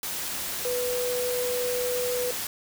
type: tone in noise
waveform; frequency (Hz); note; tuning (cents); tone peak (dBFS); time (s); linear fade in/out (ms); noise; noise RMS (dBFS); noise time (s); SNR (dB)
sine; 493.9; B4; 0; -26; 0.65-2.31; 2; white; -32; 0.03-2.47; +3
effects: none